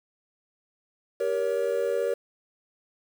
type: chord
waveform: triangle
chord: G diminished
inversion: none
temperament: just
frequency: 392 / 470.4 / 564.5 Hz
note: G4 / Bb4 / Db5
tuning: 0 / +16 / +31 cents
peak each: -29 / -25 / -26 dBFS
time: 1.2-2.14 s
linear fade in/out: 5 ms
effects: 8-bit